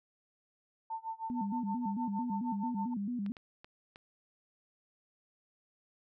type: tone with tremolo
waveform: sine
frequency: 896 Hz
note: A5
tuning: 31 cents sharp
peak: -34 dBFS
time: 0.9-2.94 s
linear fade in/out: 5 ms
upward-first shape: sine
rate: 6.4 Hz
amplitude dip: 95%
type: tone with vibrato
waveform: sine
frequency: 221.5 Hz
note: A3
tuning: 12 cents sharp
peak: -33 dBFS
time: 1.3-3.32 s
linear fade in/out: 0 ms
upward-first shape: square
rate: 4.5 Hz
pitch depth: 170 cents each way
type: clicks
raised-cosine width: 0.3 ms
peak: -34 / -32 / -34 / -35 dBFS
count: 4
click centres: 3.263 / 3.368 / 3.645 / 3.959 s
effects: none